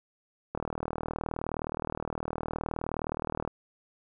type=click train; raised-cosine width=1 ms; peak=-18 dBFS; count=116; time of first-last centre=0.55-3.476 s; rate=39.3 Hz; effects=none